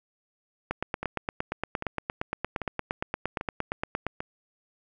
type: two click trains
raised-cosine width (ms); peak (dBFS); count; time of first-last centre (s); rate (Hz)
0.5; -13 / -17; 30 / 5; 0.71-4.066 / 1.03-4.205; 8.64 / 1.26
effects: none